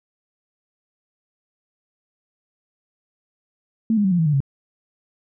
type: tone with pitch steps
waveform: sine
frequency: 223.6 / 206.2 / 190.21 / 175.43 / 161.8 / 149.24 / 137.64 Hz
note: A3 / G#3 / F#3 / F3 / E3 / D3 / C#3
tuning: +28 / -12 / +48 / +8 / -32 / +28 / -12 cents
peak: -15 dBFS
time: 3.9-4.404 s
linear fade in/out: 2 ms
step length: 72 ms
effects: none